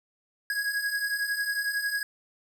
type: beating tone pair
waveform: square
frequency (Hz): 1649 / 1660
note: G#6 / G#6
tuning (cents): -13 / -1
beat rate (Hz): 11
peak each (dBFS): -34 / -29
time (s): 0.5-2.03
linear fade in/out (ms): 2
effects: none